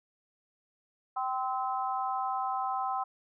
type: harmonic tone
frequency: 258.7 Hz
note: C4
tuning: 19 cents flat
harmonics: 3 / 4 / 5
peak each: -32 / -34 / -36 dBFS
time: 1.16-3.04 s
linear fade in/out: 10 ms
effects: none